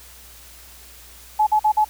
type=tone bursts; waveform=sine; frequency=854 Hz; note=G#5; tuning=48 cents sharp; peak=-13 dBFS; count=4; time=1.39-1.847 s; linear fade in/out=10 ms; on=79 ms; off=47 ms; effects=added 60 Hz sine -48 dBFS peak until 1.89 s + white hiss -45 dBFS RMS until 1.89 s